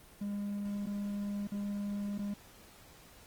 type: tone with dropouts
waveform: triangle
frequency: 203.2 Hz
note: G#3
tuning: 38 cents flat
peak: -32 dBFS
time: 0.21-2.34 s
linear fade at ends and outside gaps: 5 ms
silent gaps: 0.859-0.869 / 1.473-1.518 / 2.18-2.19 s
effects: pink hiss -57 dBFS RMS until 3.26 s + Opus 24 kbps